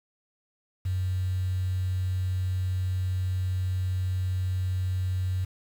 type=tone; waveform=triangle; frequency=92.5 Hz; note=F#2; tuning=in tune; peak=-21 dBFS; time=0.85-5.45 s; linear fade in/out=10 ms; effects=tanh soft clip ceiling -23 dBFS + 8-bit